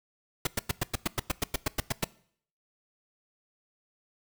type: noise bursts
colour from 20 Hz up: pink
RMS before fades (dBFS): -27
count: 14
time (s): 0.45-2.044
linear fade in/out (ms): 5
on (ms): 21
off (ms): 100
effects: noise-tail reverb RT60 0.6 s tail -21 dB re dry